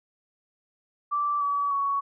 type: tone with pitch steps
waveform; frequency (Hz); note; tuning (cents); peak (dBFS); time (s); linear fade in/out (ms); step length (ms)
sine; 1167 / 1142.3 / 1118.2; D6 / D6 / C#6; -11 / -48 / +15; -23; 1.11-2.01; 20; 300
effects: none